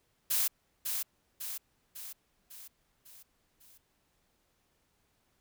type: noise with echo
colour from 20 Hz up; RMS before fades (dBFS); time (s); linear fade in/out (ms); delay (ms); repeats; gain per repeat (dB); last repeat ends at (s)
blue; -29; 0.3-0.48; 10; 550; 6; -5; 3.78
effects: pink hiss -74 dBFS RMS until 5.4 s